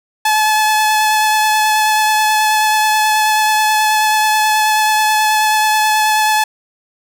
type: tone with vibrato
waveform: sawtooth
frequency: 860 Hz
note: A5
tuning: 40 cents flat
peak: -7 dBFS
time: 0.25-6.44 s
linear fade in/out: 5 ms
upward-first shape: triangle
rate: 9.3 Hz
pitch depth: 15 cents each way
effects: none

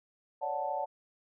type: chord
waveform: sine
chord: D major seventh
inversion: third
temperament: equal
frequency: 554.4 / 587.3 / 740 / 880 Hz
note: C#5 / D5 / F#5 / A5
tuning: 0 / 0 / 0 / 0 cents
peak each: -39 / -38 / -36 / -35 dBFS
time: 0.41-0.86 s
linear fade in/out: 20 ms
effects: none

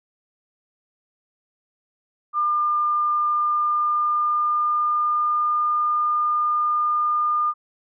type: tone with pitch glide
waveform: sine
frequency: 1202 to 1210.4 Hz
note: D6 to D#6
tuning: +40 to -48 cents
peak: -18 dBFS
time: 2.33-7.54 s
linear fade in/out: 50 ms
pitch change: +12 cents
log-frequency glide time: 3.21-5.64 s
effects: none

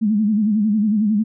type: tone with vibrato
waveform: sine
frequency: 211.9 Hz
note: G#3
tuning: 35 cents sharp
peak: -14 dBFS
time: 0.01-1.24 s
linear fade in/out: 20 ms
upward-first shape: sine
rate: 11 Hz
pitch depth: 91 cents each way
effects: none

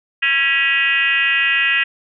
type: tone with frequency modulation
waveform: sine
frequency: 2227 Hz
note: C#7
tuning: 7 cents sharp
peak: -13 dBFS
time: 0.22-1.84 s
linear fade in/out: 10 ms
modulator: 289 Hz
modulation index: 2.2
effects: none

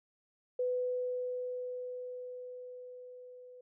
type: tone with level ramp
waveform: sine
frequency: 499.1 Hz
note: B4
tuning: 18 cents sharp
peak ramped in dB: -29 to -50 dBFS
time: 0.59-3.61 s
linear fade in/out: 5 ms
effects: none

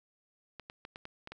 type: clicks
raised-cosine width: 0.3 ms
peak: -28 dBFS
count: 7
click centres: 0.597 / 0.699 / 0.851 / 0.959 / 1.054 / 1.274 / 1.32 s
effects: none

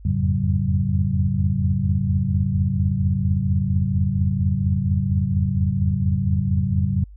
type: tone cluster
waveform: sine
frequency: 85.4 / 89.7 / 105.3 / 138.4 / 189.3 Hz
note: F2 / F2 / G#2 / C#3 / F#3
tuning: -38 / +47 / +24 / -2 / +40 cents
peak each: -24 dBFS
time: 0.05-7.04 s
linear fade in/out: 5 ms
effects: added 50 Hz sine -39 dBFS peak until 7.16 s

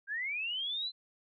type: linear sweep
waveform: sine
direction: up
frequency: 1568 to 4100 Hz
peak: -33 dBFS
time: 0.07-0.92 s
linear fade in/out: 50 ms
effects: none

